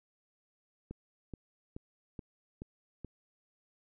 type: click train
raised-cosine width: 3 ms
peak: -29 dBFS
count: 6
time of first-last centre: 0.91-3.047 s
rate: 2.34 Hz
effects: none